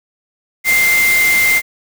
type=tone in noise; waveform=sine; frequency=2093 Hz; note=C7; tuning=in tune; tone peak=-10 dBFS; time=0.64-1.62 s; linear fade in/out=50 ms; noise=white; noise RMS=-19 dBFS; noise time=0.64-1.62 s; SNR=+6 dB; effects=none